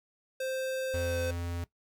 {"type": "tone with pitch glide", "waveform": "square", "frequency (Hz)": [523.3, 513.4], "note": ["C5", "C5"], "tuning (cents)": [0, -33], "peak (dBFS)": -32, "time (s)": [0.4, 1.31], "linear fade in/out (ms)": 5, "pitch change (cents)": -33, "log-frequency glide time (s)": [0.9, 1.2]}
{"type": "tone", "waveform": "square", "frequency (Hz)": 86.2, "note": "F2", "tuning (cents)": -22, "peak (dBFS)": -34, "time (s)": [0.94, 1.64], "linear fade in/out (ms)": 0}
{"effects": ["noise-tail reverb RT60 0.1 s tail -18 dB re dry"]}